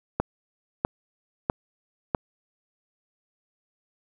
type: click train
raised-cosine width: 1 ms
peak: -8 dBFS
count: 4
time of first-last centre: 0.2-2.148 s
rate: 1.54 Hz
effects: 8-bit